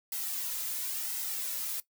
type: noise with flanger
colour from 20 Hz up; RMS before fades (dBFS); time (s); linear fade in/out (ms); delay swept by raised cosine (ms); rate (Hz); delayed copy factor
blue; -35; 0.12-1.8; 2; 1.7 to 2.7; 0.96; -0.6
effects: noise-tail reverb RT60 0.1 s tail -17 dB re dry